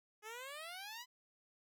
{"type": "exponential sweep", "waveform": "10% pulse", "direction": "up", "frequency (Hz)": [416.2, 1015], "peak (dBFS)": -38, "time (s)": [0.22, 1.06], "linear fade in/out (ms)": 50, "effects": []}